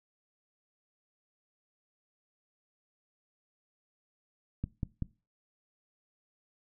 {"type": "click train", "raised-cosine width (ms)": 5, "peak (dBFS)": -20, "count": 3, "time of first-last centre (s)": [4.64, 5.023], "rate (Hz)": 5.22, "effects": ["noise-tail reverb RT60 0.3 s tail -20 dB re dry"]}